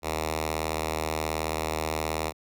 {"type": "tone with notch filter", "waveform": "5% pulse", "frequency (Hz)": 78.7, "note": "D#2", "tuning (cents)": 20, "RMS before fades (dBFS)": -30, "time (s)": [0.02, 2.33], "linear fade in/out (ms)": 50, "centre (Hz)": 190, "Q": 0.79, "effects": []}